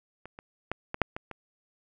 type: clicks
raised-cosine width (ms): 0.5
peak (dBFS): -28 / -28 / -15 / -17 / -6 / -20 / -24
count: 7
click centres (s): 0.256 / 0.389 / 0.716 / 0.944 / 1.017 / 1.165 / 1.313
effects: none